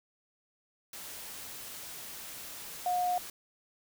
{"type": "tone in noise", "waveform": "sine", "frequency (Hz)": 719, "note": "F#5", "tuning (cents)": -50, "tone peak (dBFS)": -27, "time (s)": [2.86, 3.18], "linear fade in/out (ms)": 2, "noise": "white", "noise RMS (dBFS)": -44, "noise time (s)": [0.93, 3.3], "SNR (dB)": 14, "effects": []}